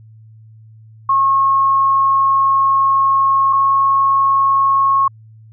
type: tone pair in turn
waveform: sine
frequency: 1087 / 1092.4 Hz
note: C#6 / C#6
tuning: -34 / -26 cents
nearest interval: unison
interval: 8 cents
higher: second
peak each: -10 dBFS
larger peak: neither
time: 1.09-3.53 / 3.53-5.08 s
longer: first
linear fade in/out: 5 ms
effects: added 110 Hz sine -39 dBFS peak until 5.52 s